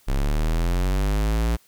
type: linear sweep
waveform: square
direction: up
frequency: 32.74 to 58.27 Hz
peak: -20 dBFS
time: 0.07-1.57 s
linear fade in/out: 20 ms
effects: white hiss -58 dBFS RMS until 1.67 s